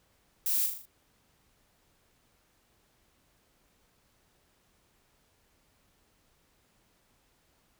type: noise with echo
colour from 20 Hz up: violet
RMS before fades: -29 dBFS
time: 0.46-0.66 s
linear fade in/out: 2 ms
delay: 39 ms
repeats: 5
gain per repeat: -5 dB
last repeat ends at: 0.855 s
effects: pink hiss -69 dBFS RMS until 7.79 s